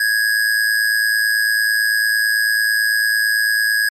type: tone with amplitude modulation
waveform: square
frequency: 1661.2 Hz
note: G#6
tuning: in tune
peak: -12 dBFS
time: 0-3.89 s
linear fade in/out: 5 ms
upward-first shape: sine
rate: 109 Hz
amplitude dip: 60%
effects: MP3 64 kbps